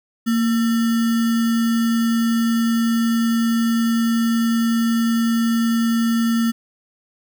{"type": "tone with sample-and-hold", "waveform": "sine", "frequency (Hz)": 230.4, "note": "A#3", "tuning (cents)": -20, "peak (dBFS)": -15, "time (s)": [0.26, 6.52], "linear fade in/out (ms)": 20, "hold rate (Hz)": 1575, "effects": []}